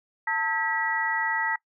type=harmonic tone with a mistuned harmonic; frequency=323.1 Hz; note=E4; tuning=35 cents flat; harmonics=3 / 4 / 5 / 6; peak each=-28 / -34 / -34 / -27 dBFS; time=0.27-1.56 s; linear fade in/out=5 ms; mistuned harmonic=3; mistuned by=-140 cents; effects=noise-tail reverb RT60 0.1 s tail -22 dB re dry